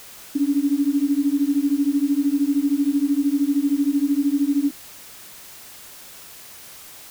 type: beating tone pair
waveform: sine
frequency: 277.2 / 290.2 Hz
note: C#4 / D4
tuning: 0 / -21 cents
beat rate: 13 Hz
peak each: -20 dBFS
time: 0.35-4.71 s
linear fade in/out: 10 ms
effects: white hiss -42 dBFS RMS until 7.1 s